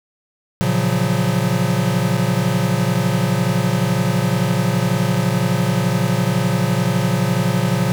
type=chord; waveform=square; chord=Gb major seventh; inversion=first; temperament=equal with one note detuned; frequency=116.54 / 138.59 / 173.21 / 185 Hz; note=Bb2 / Db3 / F3 / Gb3; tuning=0 / 0 / -14 / 0 cents; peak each=-22 dBFS; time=0.61-7.92 s; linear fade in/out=0 ms; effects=none